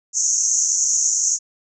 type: band-pass noise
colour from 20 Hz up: pink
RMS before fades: -19 dBFS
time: 0.13-1.39 s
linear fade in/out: 50 ms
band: 6000 to 7000 Hz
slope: 96 dB/octave
effects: none